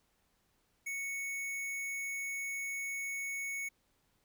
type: tone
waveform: square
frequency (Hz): 2217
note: C#7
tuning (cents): 0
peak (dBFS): -37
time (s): 0.86-3.69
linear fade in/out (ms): 10
effects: pink hiss -75 dBFS RMS until 4.24 s